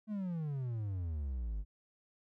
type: exponential sweep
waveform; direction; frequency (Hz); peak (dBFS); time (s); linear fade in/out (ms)
triangle; down; 220 to 47.94; -33; 0.07-1.65; 50
effects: none